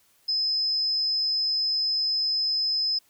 sine tone with amplitude modulation, 5100 Hz, D#8, 42 cents sharp, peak -21 dBFS, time 0.28-2.99 s, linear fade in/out 10 ms, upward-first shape sine, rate 148 Hz, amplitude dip 30%, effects white hiss -63 dBFS RMS until 3.09 s

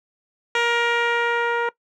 10% pulse tone with low-pass filter sweep, 471.6 Hz, A#4, 20 cents sharp, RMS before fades -21 dBFS, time 0.55-1.69 s, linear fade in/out 2 ms, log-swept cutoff 4000 to 1300 Hz, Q 0.84, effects noise-tail reverb RT60 0.1 s tail -20 dB re dry

